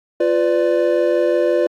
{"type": "chord", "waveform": "triangle", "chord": "B diminished", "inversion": "second", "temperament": "equal with one note detuned", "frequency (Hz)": [349.2, 501.6, 587.3], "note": ["F4", "B4", "D5"], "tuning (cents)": [0, 27, 0], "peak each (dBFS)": -16, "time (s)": [0.2, 1.67], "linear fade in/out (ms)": 5, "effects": ["AAC 64 kbps"]}